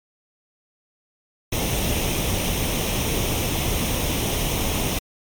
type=noise with comb filter; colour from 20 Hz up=pink; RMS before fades=-23 dBFS; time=1.52-4.99 s; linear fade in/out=5 ms; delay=0.33 ms; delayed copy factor=+0.6; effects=MP3 96 kbps